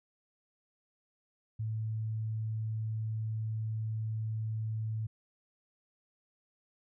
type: tone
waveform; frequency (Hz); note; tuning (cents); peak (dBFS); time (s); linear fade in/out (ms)
sine; 110; A2; 0; -32; 1.59-5.07; 10
effects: none